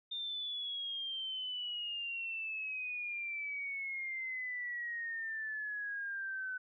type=exponential sweep; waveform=sine; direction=down; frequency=3627 to 1505 Hz; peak=-37 dBFS; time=0.11-6.58 s; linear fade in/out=10 ms; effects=none